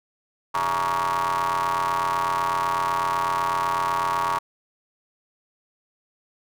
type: ring-modulated tone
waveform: 35% pulse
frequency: 88 Hz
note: F2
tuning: 14 cents sharp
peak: -17 dBFS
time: 0.54-4.39 s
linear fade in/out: 10 ms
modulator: 1030 Hz
effects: none